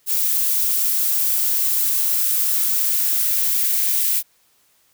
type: noise with high-pass filter sweep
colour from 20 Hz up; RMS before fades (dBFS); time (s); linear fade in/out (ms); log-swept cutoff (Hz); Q
violet; -19; 0.06-4.23; 50; 470 to 2100; 1.6
effects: white hiss -60 dBFS RMS until 4.93 s